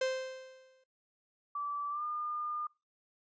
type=tone with exponential decay; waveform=45% pulse; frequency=521 Hz; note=C5; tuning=7 cents flat; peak=-28 dBFS; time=0.01-0.84 s; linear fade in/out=5 ms; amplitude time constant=180 ms
type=tone with pitch glide; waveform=sine; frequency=1159 to 1210.3 Hz; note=D6 to D#6; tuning=-23 to -48 cents; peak=-34 dBFS; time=1.55-2.67 s; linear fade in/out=5 ms; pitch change=+75 cents; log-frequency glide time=1.9-2.03 s
effects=noise-tail reverb RT60 0.3 s tail -25 dB re dry + resampled to 16000 Hz